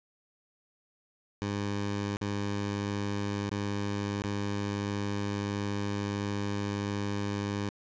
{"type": "tone with dropouts", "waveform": "15% pulse", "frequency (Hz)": 101.5, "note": "G#2", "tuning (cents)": -39, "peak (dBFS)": -24, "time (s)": [1.42, 7.69], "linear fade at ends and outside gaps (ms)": 0, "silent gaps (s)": [[2.169, 2.213], [3.494, 3.514], [4.22, 4.239]], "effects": ["resampled to 16000 Hz", "11-bit"]}